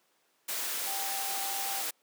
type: tone in noise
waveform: sine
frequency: 785 Hz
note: G5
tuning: 2 cents sharp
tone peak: -38 dBFS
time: 0.86-1.82 s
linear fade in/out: 10 ms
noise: white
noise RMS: -34 dBFS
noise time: 0.48-1.91 s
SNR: -7 dB
effects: pink hiss -70 dBFS RMS until 2.02 s + high-pass 400 Hz 12 dB/octave